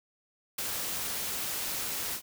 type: noise with ADSR envelope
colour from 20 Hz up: white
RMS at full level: -31 dBFS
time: 0.58-2.22 s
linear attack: 8 ms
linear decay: 6 ms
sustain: -3 dB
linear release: 81 ms
effects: none